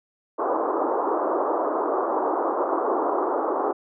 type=band-pass noise; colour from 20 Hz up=pink; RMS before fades=-24 dBFS; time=0.38-3.73 s; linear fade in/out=20 ms; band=310 to 1200 Hz; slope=48 dB/octave; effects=none